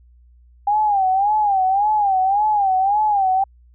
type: tone with vibrato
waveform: sine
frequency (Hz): 801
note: G5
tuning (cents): +37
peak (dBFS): -14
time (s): 0.67-3.44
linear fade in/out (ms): 5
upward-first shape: sine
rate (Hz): 1.8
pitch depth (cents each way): 120
effects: added 60 Hz sine -47 dBFS peak until 3.74 s